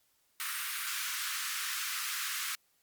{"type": "high-pass noise", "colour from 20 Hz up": "pink", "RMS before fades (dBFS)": -36, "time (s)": [0.4, 2.55], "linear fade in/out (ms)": 0, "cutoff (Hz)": 1200, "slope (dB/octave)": 48, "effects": ["white hiss -72 dBFS RMS until 2.82 s", "Opus 48 kbps"]}